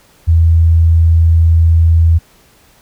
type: tone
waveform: sine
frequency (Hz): 82.41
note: E2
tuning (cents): 0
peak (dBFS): -5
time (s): 0.27-2.19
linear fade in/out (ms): 20
effects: pink hiss -48 dBFS RMS until 2.81 s